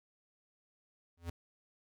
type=tone with exponential growth; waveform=square; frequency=85 Hz; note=F2; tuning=46 cents flat; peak=-35 dBFS; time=1.17-1.3 s; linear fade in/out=5 ms; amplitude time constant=27 ms; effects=none